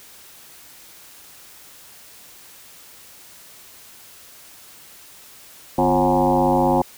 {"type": "tone with frequency modulation", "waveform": "sine", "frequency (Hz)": 541, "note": "C#5", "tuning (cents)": -42, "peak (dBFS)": -14, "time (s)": [5.78, 6.82], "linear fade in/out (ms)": 5, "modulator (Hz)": 95.8, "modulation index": 3.9, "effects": ["white hiss -45 dBFS RMS until 6.97 s"]}